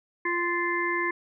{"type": "harmonic tone with a mistuned harmonic", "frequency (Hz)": 347.3, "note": "F4", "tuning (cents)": -10, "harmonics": [1, 3, 5, 6], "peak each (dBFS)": [-30, -30, -30, -30], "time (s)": [0.25, 1.11], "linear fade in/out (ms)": 5, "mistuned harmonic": 5, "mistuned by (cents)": 15, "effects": []}